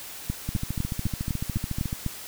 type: two click trains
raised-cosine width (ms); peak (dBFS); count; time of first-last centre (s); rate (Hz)
5; -14 / -16; 8 / 21; 0.3-2.063 / 0.49-1.929; 3.97 / 13.9
effects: white hiss -40 dBFS RMS until 2.27 s